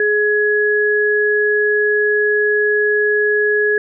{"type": "tone pair together", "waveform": "sine", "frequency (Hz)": [420, 1680], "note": ["G#4", "G#6"], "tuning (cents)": [19, 19], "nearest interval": "2 octaves", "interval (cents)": 2400, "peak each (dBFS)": -15, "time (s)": [0, 3.78], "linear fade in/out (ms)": 2, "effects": []}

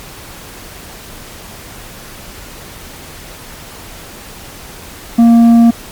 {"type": "tone with tanh clipping", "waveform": "sine", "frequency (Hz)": 232.7, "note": "A#3", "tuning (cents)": -3, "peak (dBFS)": -4, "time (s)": [5.18, 5.71], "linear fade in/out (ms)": 10, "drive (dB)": 6, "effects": ["pink hiss -32 dBFS RMS until 5.91 s", "MP3 96 kbps"]}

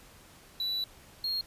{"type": "tone pair in turn", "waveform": "triangle", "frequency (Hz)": [3951, 4259], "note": ["B7", "C8"], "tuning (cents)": [0, 30], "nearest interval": "minor second", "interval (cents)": 130, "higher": "second", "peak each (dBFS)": -28, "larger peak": "neither", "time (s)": [[0.6, 0.84], [1.24, 1.41]], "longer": "first", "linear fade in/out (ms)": 2, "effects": ["pink hiss -55 dBFS RMS until 1.46 s", "resampled to 32000 Hz"]}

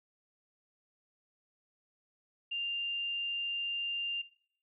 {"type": "tone with frequency modulation", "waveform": "sine", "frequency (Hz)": 2794, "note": "F7", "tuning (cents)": 0, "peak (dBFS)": -33, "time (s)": [2.51, 4.22], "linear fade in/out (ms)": 10, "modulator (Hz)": 54.8, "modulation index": 0.21, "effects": ["noise-tail reverb RT60 0.6 s tail -18 dB re dry"]}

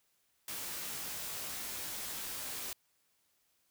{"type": "noise with comb filter", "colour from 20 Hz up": "white", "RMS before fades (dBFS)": -41, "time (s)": [0.48, 2.73], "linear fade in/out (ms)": 2, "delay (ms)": 17, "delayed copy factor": -0.55, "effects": ["white hiss -75 dBFS RMS until 3.7 s"]}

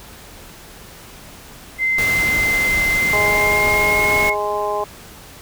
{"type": "tone with pitch glide", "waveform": "sine", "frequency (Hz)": [2073, 2171], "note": ["C7", "C#7"], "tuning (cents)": [-17, -37], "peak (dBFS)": -15, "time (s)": [1.78, 4.35], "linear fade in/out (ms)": 50, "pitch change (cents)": 80, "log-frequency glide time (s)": [2.99, 4.2]}
{"type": "noise", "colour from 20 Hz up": "pink", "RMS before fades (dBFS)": -25, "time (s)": [1.98, 4.3], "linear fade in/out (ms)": 5}
{"type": "harmonic tone", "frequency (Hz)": 207.7, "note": "G#3", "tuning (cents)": 0, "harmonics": [2, 3, 4, 5], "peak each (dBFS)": [-24, -24, -24, -24], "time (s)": [3.13, 4.84], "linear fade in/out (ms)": 2}
{"effects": ["pink hiss -40 dBFS RMS until 5.41 s"]}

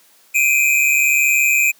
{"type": "tone pair together", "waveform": "square", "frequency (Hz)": [2369, 2510], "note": ["D7", "D#7"], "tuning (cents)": [14, 15], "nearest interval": "minor second", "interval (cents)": 101, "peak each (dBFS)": -16, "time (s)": [0.34, 1.72], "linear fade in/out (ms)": 20, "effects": ["white hiss -52 dBFS RMS until 1.79 s", "high-pass 200 Hz 12 dB/octave"]}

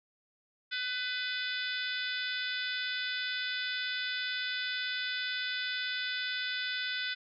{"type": "harmonic tone", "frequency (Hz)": 501, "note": "B4", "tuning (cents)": 25, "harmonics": [3, 4, 5, 6, 7, 8, 9, 10], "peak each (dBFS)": [-36, -41, -43, -45, -38, -44, -46, -45], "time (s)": [0.71, 7.15], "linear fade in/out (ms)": 20, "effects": []}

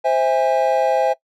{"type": "chord", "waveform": "triangle", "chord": "C augmented", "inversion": "none", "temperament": "just", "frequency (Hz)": [523.3, 654.1, 817.6], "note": ["C5", "E5", "G#5"], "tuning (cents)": [0, -14, -27], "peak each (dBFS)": -17, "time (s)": [0.04, 1.14], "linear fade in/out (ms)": 20, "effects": ["noise-tail reverb RT60 0.1 s tail -20 dB re dry"]}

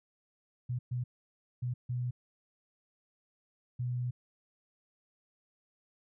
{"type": "tone bursts at uneven times", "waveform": "sine", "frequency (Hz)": 123.47, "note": "B2", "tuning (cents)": 0, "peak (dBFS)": -31, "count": 5, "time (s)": [[0.69, 0.79], [0.91, 1.04], [1.62, 1.74], [1.89, 2.11], [3.79, 4.11]], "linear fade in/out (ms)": 10, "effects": []}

